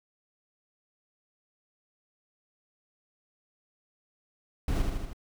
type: noise with echo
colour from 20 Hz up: brown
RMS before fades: -28 dBFS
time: 4.68-4.82 s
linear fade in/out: 2 ms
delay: 78 ms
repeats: 4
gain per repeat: -3 dB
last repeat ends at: 5.132 s
effects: none